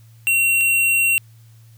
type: tone pair in turn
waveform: square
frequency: 2738 / 2738 Hz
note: F7 / F7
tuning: -35 / -35 cents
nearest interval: unison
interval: 0 cents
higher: neither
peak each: -15 / -15 dBFS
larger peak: neither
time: 0.27-0.61 / 0.61-1.18 s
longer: second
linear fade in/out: 0 ms
effects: added 113 Hz sine -44 dBFS peak until 1.77 s + white hiss -58 dBFS RMS until 1.77 s